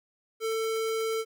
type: tone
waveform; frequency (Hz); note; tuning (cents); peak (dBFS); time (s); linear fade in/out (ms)
square; 445.9; A4; +23; -28; 0.4-1.25; 50
effects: none